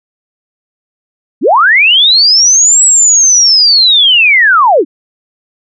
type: linear two-way sweep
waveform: sine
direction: up then down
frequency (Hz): 178.7 to 7850 to 247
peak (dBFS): -3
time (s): 1.41-4.85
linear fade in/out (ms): 50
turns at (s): 2.84
effects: none